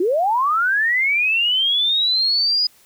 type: linear sweep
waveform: sine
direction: up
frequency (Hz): 329.6 to 4978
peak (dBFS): -15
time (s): 0-2.67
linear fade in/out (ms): 5
effects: white hiss -53 dBFS RMS until 2.85 s

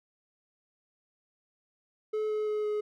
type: tone with pitch steps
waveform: triangle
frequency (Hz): 430 / 427 / 424.1 / 421.2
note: A4 / G#4 / G#4 / G#4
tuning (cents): -40 / +48 / +36 / +24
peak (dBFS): -26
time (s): 2.13-2.81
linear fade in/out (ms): 10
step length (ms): 170
effects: none

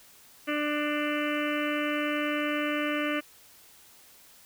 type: harmonic tone with a mistuned harmonic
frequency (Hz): 296.7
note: D4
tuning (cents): +18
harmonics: 1 / 2 / 4 / 5 / 6 / 7 / 8 / 9 / 10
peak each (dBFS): -30 / -33 / -36 / -37 / -38 / -38 / -39 / -40 / -40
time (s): 0.47-3.21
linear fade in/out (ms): 20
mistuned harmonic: 8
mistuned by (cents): -16
effects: white hiss -55 dBFS RMS until 4.45 s

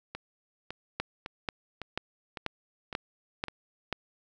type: two click trains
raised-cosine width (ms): 0.3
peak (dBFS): -21 / -14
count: 7 / 7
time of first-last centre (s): 0.15-3.483 / 1-3.927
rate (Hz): 1.8 / 2.05
effects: none

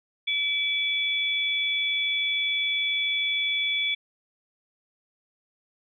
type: tone pair together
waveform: sine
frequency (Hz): 2307 / 3427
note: D7 / A7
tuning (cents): -31 / -46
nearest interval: perfect fifth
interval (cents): 685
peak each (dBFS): -26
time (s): 0.27-3.95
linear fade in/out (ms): 10
effects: none

